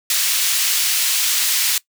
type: high-pass noise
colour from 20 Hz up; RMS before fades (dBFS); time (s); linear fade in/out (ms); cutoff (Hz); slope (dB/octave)
pink; -18; 0.1-1.78; 2; 3100; 12
effects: noise-tail reverb RT60 0.1 s tail -20 dB re dry